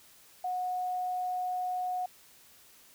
sine tone with quantisation, 730 Hz, F#5, 24 cents flat, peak -30 dBFS, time 0.44-2.06 s, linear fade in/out 5 ms, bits 10, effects white hiss -58 dBFS RMS until 2.94 s

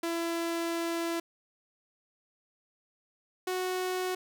sawtooth tone pair in turn, 335.6 / 368.4 Hz, E4 / F#4, +31 / -7 cents, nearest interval major second, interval 162 cents, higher second, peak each -26 dBFS, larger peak neither, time 0.03-1.2 / 3.47-4.15 s, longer first, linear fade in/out 5 ms, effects none

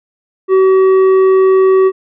triangle tone with tanh clipping, 379.7 Hz, F#4, 45 cents sharp, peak -7 dBFS, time 0.48-1.92 s, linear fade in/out 50 ms, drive 12 dB, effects none

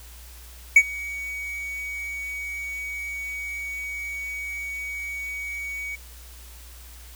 triangle tone with ADSR envelope, 2251 Hz, C#7, 26 cents sharp, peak -5 dBFS, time 0.76-5.96 s, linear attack 5 ms, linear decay 57 ms, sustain -23 dB, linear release 14 ms, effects added 60 Hz sine -43 dBFS peak until 7.15 s + white hiss -48 dBFS RMS until 7.15 s

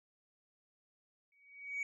sine tone with exponential growth, 2258 Hz, C#7, 31 cents sharp, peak -31 dBFS, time 1.32-1.83 s, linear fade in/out 2 ms, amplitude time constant 110 ms, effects tanh soft clip ceiling -33 dBFS

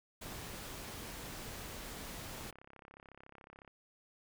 pink noise, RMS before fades -46 dBFS, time 0.21-2.51 s, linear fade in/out 10 ms
click train, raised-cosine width 0.5 ms, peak -39 dBFS, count 46, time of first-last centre 2.35-3.677 s, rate 33.9 Hz
effects none

